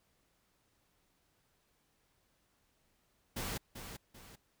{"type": "noise with echo", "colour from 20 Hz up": "pink", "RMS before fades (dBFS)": -39, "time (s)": [3.36, 3.58], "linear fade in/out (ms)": 10, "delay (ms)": 390, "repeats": 2, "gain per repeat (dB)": -8, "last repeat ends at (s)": 4.36, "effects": ["pink hiss -75 dBFS RMS until 4.6 s"]}